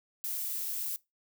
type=noise; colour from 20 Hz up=violet; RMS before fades=-35 dBFS; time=0.24-0.96 s; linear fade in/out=0 ms; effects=noise-tail reverb RT60 0.2 s tail -21 dB re dry